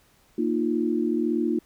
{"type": "chord", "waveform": "sine", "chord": "Bb suspended fourth", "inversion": "none", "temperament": "equal with one note detuned", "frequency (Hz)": [233.1, 307.6, 349.2], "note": ["Bb3", "Eb4", "F4"], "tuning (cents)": [0, -20, 0], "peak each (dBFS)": -26, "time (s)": [0.38, 1.59], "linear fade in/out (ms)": 5, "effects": ["pink hiss -61 dBFS RMS until 1.65 s"]}